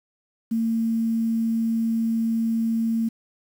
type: tone with quantisation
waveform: sine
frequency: 226.8 Hz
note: A#3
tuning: 47 cents flat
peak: -20 dBFS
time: 0.51-3.09 s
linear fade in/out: 10 ms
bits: 8
effects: none